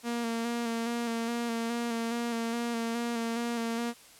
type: tone with vibrato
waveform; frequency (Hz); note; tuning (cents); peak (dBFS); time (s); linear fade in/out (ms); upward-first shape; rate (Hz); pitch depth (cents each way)
sawtooth; 233.1; A#3; 0; -26; 0.03-3.94; 50; square; 2.4; 24
effects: white hiss -54 dBFS RMS until 4.19 s + low-pass 11000 Hz 12 dB/octave